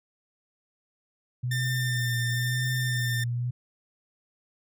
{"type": "tone with vibrato", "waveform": "sine", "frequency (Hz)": 123.2, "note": "B2", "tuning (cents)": -4, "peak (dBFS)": -26, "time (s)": [1.43, 3.51], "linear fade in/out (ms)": 10, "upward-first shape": "sine", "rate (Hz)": 0.98, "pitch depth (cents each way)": 53}
{"type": "tone", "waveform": "sawtooth", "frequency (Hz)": 1797, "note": "A6", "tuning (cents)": 36, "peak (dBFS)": -26, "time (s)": [1.51, 3.24], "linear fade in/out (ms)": 5}
{"effects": []}